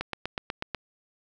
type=click train; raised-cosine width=0.3 ms; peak=-14 dBFS; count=7; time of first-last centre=0.01-0.747 s; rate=8.14 Hz; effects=none